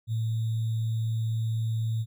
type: tone with sample-and-hold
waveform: sine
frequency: 112 Hz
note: A2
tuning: 31 cents sharp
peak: -25 dBFS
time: 0.07-2.06 s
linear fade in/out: 50 ms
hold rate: 3675 Hz
effects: none